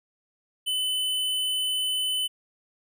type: tone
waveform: square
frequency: 3018 Hz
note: F#7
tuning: 34 cents sharp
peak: -25 dBFS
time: 0.66-2.28 s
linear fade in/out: 20 ms
effects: none